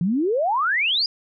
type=exponential sweep; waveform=sine; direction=up; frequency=162.5 to 5080 Hz; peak=-18 dBFS; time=0.01-1.06 s; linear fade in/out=2 ms; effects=none